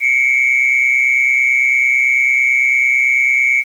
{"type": "tone pair together", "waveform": "sine", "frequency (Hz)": [2174, 2303], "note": ["C#7", "D7"], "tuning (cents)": [-34, -34], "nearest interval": "minor second", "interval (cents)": 100, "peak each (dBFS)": -12, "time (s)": [0, 3.64], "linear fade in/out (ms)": 50, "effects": ["tanh soft clip ceiling -5 dBFS", "7-bit"]}